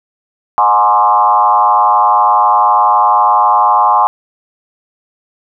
sine tone with frequency modulation, 949 Hz, A#5, 31 cents sharp, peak -6 dBFS, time 0.58-4.07 s, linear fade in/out 0 ms, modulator 110 Hz, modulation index 1.9, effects none

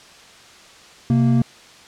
triangle tone pair together, 129.9 / 231.7 Hz, C3 / A#3, -12 / -10 cents, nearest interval minor seventh, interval 1002 cents, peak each -14 dBFS, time 1.1-1.42 s, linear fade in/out 2 ms, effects white hiss -45 dBFS RMS until 1.87 s + low-pass 6000 Hz 12 dB/octave

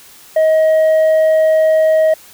sine tone with tanh clipping, 632 Hz, D#5, 27 cents sharp, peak -9 dBFS, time 0.36-2.14 s, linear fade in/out 5 ms, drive 3 dB, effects white hiss -41 dBFS RMS until 2.33 s

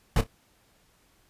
brown noise with echo, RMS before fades -21 dBFS, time 0.16-0.21 s, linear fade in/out 2 ms, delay 29 ms, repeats 2, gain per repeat -14 dB, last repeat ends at 0.268 s, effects pink hiss -64 dBFS RMS until 1.29 s + resampled to 32000 Hz

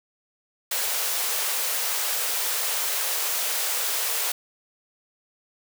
white high-pass noise, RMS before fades -26 dBFS, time 0.71-4.32 s, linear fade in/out 5 ms, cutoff 420 Hz, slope 48 dB/octave, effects none

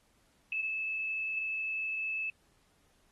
sine tone with frequency modulation, 2610 Hz, E7, 18 cents flat, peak -32 dBFS, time 0.52-2.3 s, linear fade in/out 2 ms, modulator 27.8 Hz, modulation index 0.84, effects pink hiss -70 dBFS RMS until 3.11 s + AAC 32 kbps

